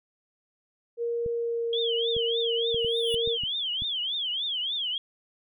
sine tone with pitch glide, 469.5 to 463 Hz, A#4 to A#4, +12 to -12 cents, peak -26 dBFS, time 0.97-3.38 s, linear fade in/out 50 ms, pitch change -24 cents, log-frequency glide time 1.27-1.8 s
clicks, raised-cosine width 5 ms, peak -27 dBFS, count 8, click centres 1.262 / 2.166 / 2.745 / 2.847 / 3.143 / 3.275 / 3.436 / 3.821 s
sine tone with vibrato, 3246 Hz, G#7, 40 cents flat, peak -27 dBFS, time 1.73-4.98 s, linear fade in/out 2 ms, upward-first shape triangle, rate 3.4 Hz, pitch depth 230 cents each way
square tone with exponential growth, 3440 Hz, A7, 40 cents flat, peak -30 dBFS, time 2.7-3.15 s, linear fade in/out 1 ms, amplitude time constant 97 ms
effects none

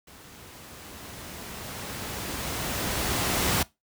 pink noise with level ramp, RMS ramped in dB -49 to -23 dBFS, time 0.07-3.63 s, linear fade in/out 5 ms, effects noise-tail reverb RT60 0.2 s tail -21 dB re dry + high-pass 60 Hz 12 dB/octave

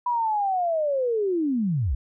sine linear sweep, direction down, 987.8 to 51.91 Hz, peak -21 dBFS, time 0.06-1.95 s, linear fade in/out 5 ms, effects none

